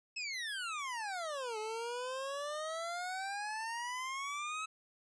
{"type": "exponential two-way sweep", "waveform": "25% pulse", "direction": "down then up", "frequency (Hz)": [2637, 425.9, 1297], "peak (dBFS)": -34, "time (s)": [0.16, 4.66], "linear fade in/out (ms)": 10, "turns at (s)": 1.58, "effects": ["resampled to 22050 Hz"]}